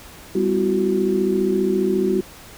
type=tone cluster; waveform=sine; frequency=198.8 / 254.2 / 337.9 / 372.6 Hz; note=G3 / C4 / E4 / F#4; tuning=+25 / -50 / +43 / +12 cents; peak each=-22 / -27 / -24 / -19 dBFS; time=0.35-2.21 s; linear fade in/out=5 ms; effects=pink hiss -42 dBFS RMS until 2.57 s